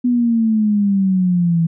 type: exponential sweep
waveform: sine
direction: down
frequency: 248.7 to 163.5 Hz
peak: -12 dBFS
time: 0.04-1.67 s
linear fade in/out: 10 ms
effects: none